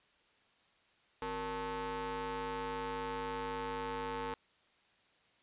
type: ring-modulated tone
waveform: sawtooth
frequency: 207.7 Hz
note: G#3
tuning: in tune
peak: -30 dBFS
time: 1.22-4.34 s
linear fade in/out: 2 ms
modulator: 675 Hz
effects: white hiss -69 dBFS RMS until 5.42 s + resampled to 8000 Hz